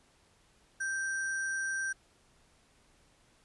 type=tone with sample-and-hold; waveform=sine; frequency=1568 Hz; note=G6; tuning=in tune; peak=-31 dBFS; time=0.8-1.93 s; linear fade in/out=10 ms; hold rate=7350 Hz; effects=pink hiss -66 dBFS RMS until 3.44 s + resampled to 24000 Hz